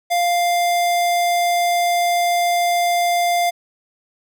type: tone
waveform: square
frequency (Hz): 698.5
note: F5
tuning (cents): 0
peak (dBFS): -16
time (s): 0.1-3.51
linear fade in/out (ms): 20
effects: none